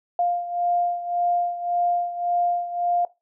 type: beating tone pair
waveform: sine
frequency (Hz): 701 / 702.8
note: F5 / F5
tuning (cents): +6 / +11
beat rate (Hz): 1.8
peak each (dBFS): -22 / -27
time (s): 0.19-3.05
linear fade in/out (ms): 2
effects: noise-tail reverb RT60 0.2 s tail -17 dB re dry